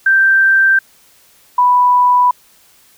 sine tone pair in turn, 1568 / 987.8 Hz, G6 / B5, 0 / 0 cents, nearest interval minor sixth, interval 800 cents, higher first, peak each -7 dBFS, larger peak neither, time 0.06-0.79 / 1.58-2.31 s, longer neither, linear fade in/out 5 ms, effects white hiss -49 dBFS RMS until 2.97 s

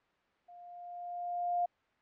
sine tone with level ramp, 704 Hz, F5, 14 cents sharp, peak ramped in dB -51 to -27 dBFS, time 0.48-1.66 s, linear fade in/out 10 ms, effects white hiss -71 dBFS RMS until 2.01 s + low-pass 2000 Hz 12 dB/octave

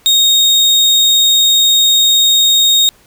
35% pulse tone, 3721 Hz, A#7, 4 cents flat, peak -5 dBFS, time 0.06-2.89 s, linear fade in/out 0 ms, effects pink hiss -48 dBFS RMS until 3.06 s

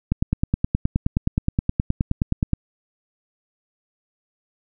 click train, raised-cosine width 5 ms, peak -6 dBFS, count 24, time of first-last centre 0.12-2.533 s, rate 9.53 Hz, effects none

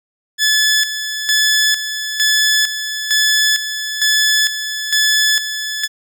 15% pulse tone with tremolo, 1724 Hz, A6, 36 cents flat, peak -5 dBFS, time 0.38-5.88 s, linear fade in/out 50 ms, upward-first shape square, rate 1.1 Hz, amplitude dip 65%, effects none

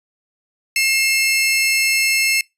sawtooth tone pair together, 2144 / 2655 Hz, C7 / E7, +42 / +12 cents, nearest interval major third, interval 370 cents, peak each -14 dBFS, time 0.76-2.41 s, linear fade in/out 2 ms, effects noise-tail reverb RT60 0.2 s tail -25 dB re dry + resampled to 32000 Hz

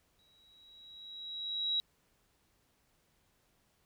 sine tone with exponential growth, 3866 Hz, B7, 38 cents flat, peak -28 dBFS, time 0.19-1.8 s, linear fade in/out 0 ms, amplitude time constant 350 ms, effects pink hiss -73 dBFS RMS until 3.85 s

